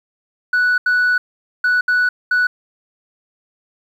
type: tone bursts at uneven times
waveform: sine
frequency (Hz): 1479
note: F#6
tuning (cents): -1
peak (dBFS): -10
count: 5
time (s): 0.53-0.78 / 0.86-1.18 / 1.64-1.81 / 1.88-2.09 / 2.31-2.47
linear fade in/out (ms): 5
effects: tanh soft clip ceiling -11 dBFS + 8-bit